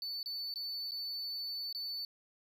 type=tone with dropouts; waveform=triangle; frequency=4494 Hz; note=C#8; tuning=23 cents sharp; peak=-36 dBFS; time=0.02-2.05 s; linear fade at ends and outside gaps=1 ms; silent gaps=0.23-0.259 / 0.54-0.558 / 0.91-0.918 / 1.727-1.748 s; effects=none